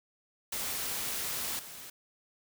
white noise with level steps, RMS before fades -35 / -46 dBFS, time 0.52-1.9 s, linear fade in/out 5 ms, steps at 1.59 s, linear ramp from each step 2 ms, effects none

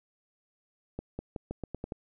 accelerating click train, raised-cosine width 2 ms, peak -22 dBFS, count 8, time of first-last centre 0.99-1.922 s, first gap 200 ms, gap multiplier 0.86, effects none

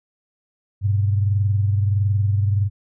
sine tone pair together, 99.59 / 121.1 Hz, G2 / B2, +28 / -34 cents, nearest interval minor third, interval 338 cents, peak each -16 / -26 dBFS, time 0.81-2.7 s, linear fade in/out 50 ms, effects none

